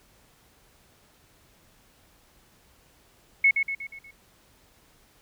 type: tone with echo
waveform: sine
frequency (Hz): 2195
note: C#7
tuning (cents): -18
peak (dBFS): -15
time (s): 3.44-3.51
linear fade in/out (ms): 5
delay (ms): 120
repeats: 5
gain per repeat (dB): -6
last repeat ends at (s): 4.11
effects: pink hiss -60 dBFS RMS until 5.21 s